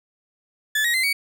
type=tone with pitch steps; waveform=35% pulse; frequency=1735 / 1892 / 2063 / 2250 Hz; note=A6 / A#6 / C7 / C#7; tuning=-25 / +25 / -25 / +25 cents; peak=-17 dBFS; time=0.75-1.13 s; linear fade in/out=5 ms; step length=95 ms; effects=none